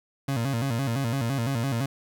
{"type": "tone with vibrato", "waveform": "30% pulse", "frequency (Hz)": 126.2, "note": "B2", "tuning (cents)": 38, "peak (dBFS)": -22, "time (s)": [0.28, 1.86], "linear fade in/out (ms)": 5, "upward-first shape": "square", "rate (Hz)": 5.9, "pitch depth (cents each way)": 150, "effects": []}